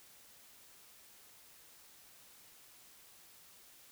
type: silence
effects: white hiss -60 dBFS RMS until 3.91 s